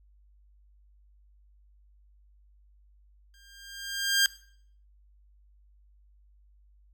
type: tone with exponential growth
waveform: 15% pulse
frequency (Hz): 1600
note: G6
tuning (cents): +35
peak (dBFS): -12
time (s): 3.34-4.26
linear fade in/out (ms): 1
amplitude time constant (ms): 200
effects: noise-tail reverb RT60 0.6 s tail -20 dB re dry + added 50 Hz sine -57 dBFS peak until 6.93 s